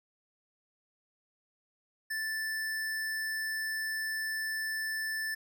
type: tone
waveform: square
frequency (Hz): 1760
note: A6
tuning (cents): 0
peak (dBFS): -33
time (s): 2.1-5.35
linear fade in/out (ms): 10
effects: none